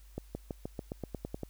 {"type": "accelerating click train", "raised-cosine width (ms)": 2, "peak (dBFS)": -23, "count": 11, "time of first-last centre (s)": [0.18, 1.433], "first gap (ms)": 170, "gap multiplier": 0.93, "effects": ["added 50 Hz sine -52 dBFS peak until 1.49 s", "white hiss -65 dBFS RMS until 1.49 s"]}